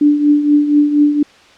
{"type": "tone with tremolo", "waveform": "sine", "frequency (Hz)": 293.7, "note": "D4", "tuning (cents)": 0, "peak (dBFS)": -5, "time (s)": [0.01, 1.23], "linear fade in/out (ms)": 5, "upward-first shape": "triangle", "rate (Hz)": 4.2, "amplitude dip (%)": 70, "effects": ["white hiss -44 dBFS RMS until 1.57 s", "low-pass 4000 Hz 12 dB/octave"]}